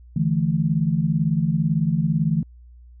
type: chord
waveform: sine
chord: D suspended second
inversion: none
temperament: equal with one note detuned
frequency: 146.83 / 164.81 / 216.8 Hz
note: D3 / E3 / A3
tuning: 0 / 0 / -25 cents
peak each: -23 / -20 / -25 dBFS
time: 0.16-2.43 s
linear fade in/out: 5 ms
effects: added 60 Hz sine -43 dBFS peak until 3 s